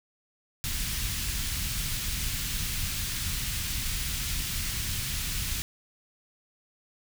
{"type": "band-stop noise", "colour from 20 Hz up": "pink", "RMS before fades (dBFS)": -31, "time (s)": [0.64, 5.62], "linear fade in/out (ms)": 0, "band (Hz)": [130, 2400], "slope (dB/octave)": 12, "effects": []}